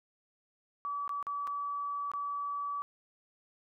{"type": "tone with dropouts", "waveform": "sine", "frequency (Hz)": 1147, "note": "D6", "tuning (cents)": -41, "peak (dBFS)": -33, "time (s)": [0.85, 2.82], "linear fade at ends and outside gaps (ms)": 0, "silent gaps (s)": [[1.078, 1.093], [1.227, 1.268], [1.471, 1.475], [2.116, 2.136]], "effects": []}